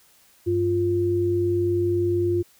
sine tone pair together, 98.1 / 349.2 Hz, G2 / F4, +2 / 0 cents, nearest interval octave + minor seventh, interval 2198 cents, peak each -26 / -20 dBFS, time 0.46-2.43 s, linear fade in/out 20 ms, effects white hiss -57 dBFS RMS until 2.59 s

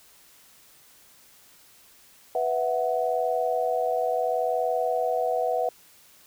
sine chord, B suspended fourth, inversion none, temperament equal, 493.9 / 659.3 / 740 Hz, B4 / E5 / F#5, 0 / 0 / 0 cents, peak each -27 dBFS, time 2.35-5.69 s, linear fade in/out 2 ms, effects white hiss -55 dBFS RMS until 6.26 s

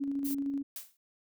sine tone with tremolo, 278.7 Hz, C#4, 9 cents sharp, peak -29 dBFS, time 0-0.63 s, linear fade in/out 20 ms, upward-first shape square, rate 13 Hz, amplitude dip 30%
violet noise, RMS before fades -38 dBFS, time 0.24-0.35 s, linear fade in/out 20 ms
blue noise with exponential decay, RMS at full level -37 dBFS, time 0.76-0.97 s, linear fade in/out 2 ms, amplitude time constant 45 ms
effects none

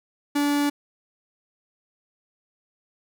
45% pulse tone, 288.9 Hz, D4, 28 cents flat, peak -20 dBFS, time 0.35-0.7 s, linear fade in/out 10 ms, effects none

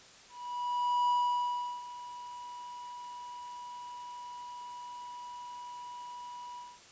triangle tone with ADSR envelope, 976 Hz, B5, 21 cents flat, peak -23 dBFS, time 0.29-6.81 s, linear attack 800 ms, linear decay 730 ms, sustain -17 dB, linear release 230 ms, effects white hiss -55 dBFS RMS until 6.91 s + resampled to 16000 Hz

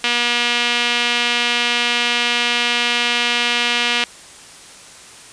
sawtooth tone with band-pass filter, 240 Hz, B3, 49 cents flat, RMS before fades -18 dBFS, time 0.04-4.04 s, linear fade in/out 0 ms, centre 2900 Hz, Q 2.1, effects white hiss -40 dBFS RMS until 5.32 s + resampled to 22050 Hz

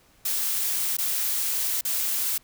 blue noise with dropouts, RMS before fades -26 dBFS, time 0.25-2.38 s, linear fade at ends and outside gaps 5 ms, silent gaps 0.969-0.984 / 1.811-1.85 s, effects pink hiss -59 dBFS RMS until 2.43 s

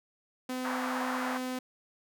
sawtooth tone, 254.8 Hz, C4, 46 cents flat, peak -29 dBFS, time 0.49-1.59 s, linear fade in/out 5 ms
pink band-pass noise, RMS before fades -36 dBFS, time 0.64-1.38 s, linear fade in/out 10 ms, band 740 to 1700 Hz, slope 24 dB/octave
effects none

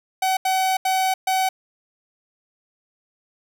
45% pulse tone bursts at uneven times, 756 Hz, F#5, 37 cents sharp, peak -18 dBFS, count 4, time 0.22-0.37 / 0.45-0.77 / 0.85-1.14 / 1.27-1.49 s, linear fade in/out 5 ms, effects none

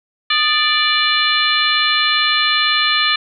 harmonic tone with a mistuned harmonic, 587.3 Hz, D5, in tune, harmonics 2 / 3 / 4 / 5 / 6 / 7, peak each -20 / -20 / -20 / -20 / -20 / -20 dBFS, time 0.3-3.16 s, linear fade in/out 5 ms, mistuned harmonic 2, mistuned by +80 cents, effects none

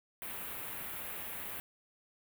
white band-stop noise, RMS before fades -42 dBFS, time 0.22-1.6 s, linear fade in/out 0 ms, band 2900 to 11000 Hz, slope 24 dB/octave, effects none

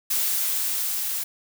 blue noise with level ramp, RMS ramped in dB -23 to -28 dBFS, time 0.1-1.24 s, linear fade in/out 10 ms, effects none

